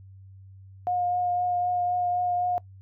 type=tone with vibrato; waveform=sine; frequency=715 Hz; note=F5; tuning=41 cents sharp; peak=-23 dBFS; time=0.87-2.58 s; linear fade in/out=0 ms; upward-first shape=triangle; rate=3.9 Hz; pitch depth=15 cents each way; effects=noise-tail reverb RT60 0.1 s tail -22 dB re dry + added 96 Hz sine -45 dBFS peak until 2.81 s